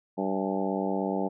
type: harmonic tone with a mistuned harmonic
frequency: 96.7 Hz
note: G2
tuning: 23 cents flat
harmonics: 2 / 3 / 4 / 5 / 6 / 7 / 8 / 9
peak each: -31 / -33 / -34 / -35 / -36 / -36 / -37 / -38 dBFS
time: 0.17-1.29 s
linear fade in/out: 20 ms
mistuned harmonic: 8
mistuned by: +60 cents
effects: none